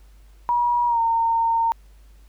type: tone with pitch glide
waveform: sine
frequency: 961 to 916 Hz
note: B5 to A#5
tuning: -48 to -31 cents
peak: -17 dBFS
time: 0.49-1.72 s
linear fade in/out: 0 ms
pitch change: -83 cents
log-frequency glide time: 0.87-1 s
effects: added 50 Hz sine -46 dBFS peak until 2.28 s + pink hiss -61 dBFS RMS until 2.28 s